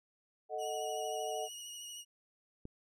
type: chord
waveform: sine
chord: D# diminished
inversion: second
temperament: equal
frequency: 440 / 622.3 / 740 Hz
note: A4 / D#5 / F#5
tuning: 0 / 0 / 0 cents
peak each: -41 / -40 / -39 dBFS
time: 0.49-1.49 s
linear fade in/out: 50 ms
type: tone with vibrato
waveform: 20% pulse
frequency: 2899 Hz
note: F#7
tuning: 36 cents flat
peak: -39 dBFS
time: 0.58-2.05 s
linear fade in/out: 50 ms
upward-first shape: sine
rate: 13 Hz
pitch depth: 27 cents each way
type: click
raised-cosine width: 3 ms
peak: -32 dBFS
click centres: 2.654 s
effects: none